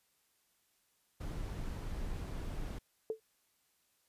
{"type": "noise", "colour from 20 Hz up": "brown", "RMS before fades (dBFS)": -40, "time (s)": [1.2, 2.79], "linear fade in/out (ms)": 10}
{"type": "tone with exponential decay", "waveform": "sine", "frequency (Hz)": 440.7, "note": "A4", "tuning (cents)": 3, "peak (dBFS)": -29, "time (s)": [3.1, 3.2], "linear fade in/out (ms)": 1, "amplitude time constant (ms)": 21}
{"effects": ["white hiss -75 dBFS RMS until 4.08 s", "resampled to 32000 Hz"]}